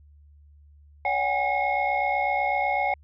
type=tone cluster; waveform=sine; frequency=571 / 747 / 815 / 2166 Hz; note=D5 / F#5 / G#5 / C#7; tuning=-49 / +16 / -33 / -41 cents; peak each=-30 / -26 / -25 / -27 dBFS; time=1.05-2.94 s; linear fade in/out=2 ms; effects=tanh soft clip ceiling -15 dBFS + added 73 Hz sine -50 dBFS peak until 3.03 s